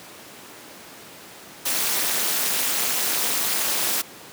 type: noise with amplitude modulation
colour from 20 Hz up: white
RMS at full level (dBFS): -19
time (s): 1.65-4.02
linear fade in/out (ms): 10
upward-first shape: sine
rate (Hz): 254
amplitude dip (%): 100
effects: pink hiss -42 dBFS RMS until 4.32 s + high-pass 200 Hz 12 dB/octave